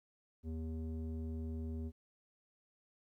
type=tone with low-pass filter; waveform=square; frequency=80 Hz; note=D#2; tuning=49 cents sharp; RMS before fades=-41 dBFS; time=0.43-1.92 s; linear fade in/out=50 ms; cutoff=320 Hz; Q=2.1; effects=13-bit